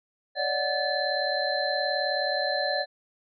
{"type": "tone cluster", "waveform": "sine", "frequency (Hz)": [565, 604, 738, 1734, 4094], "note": ["C#5", "D5", "F#5", "A6", "C8"], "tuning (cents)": [33, 48, -5, -26, -38], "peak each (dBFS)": -31, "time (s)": [0.35, 2.86], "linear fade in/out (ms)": 50, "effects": []}